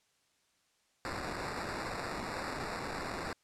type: noise with sample-and-hold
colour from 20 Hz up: white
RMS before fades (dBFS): -39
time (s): 1.05-3.33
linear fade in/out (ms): 0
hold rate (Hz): 3150
effects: white hiss -73 dBFS RMS until 3.43 s + low-pass 8000 Hz 12 dB/octave